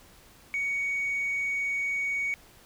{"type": "tone", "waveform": "sine", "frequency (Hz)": 2239, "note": "C#7", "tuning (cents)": 17, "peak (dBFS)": -25, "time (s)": [0.54, 2.34], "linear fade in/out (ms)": 0, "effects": ["tanh soft clip ceiling -24 dBFS", "pink hiss -55 dBFS RMS until 2.65 s"]}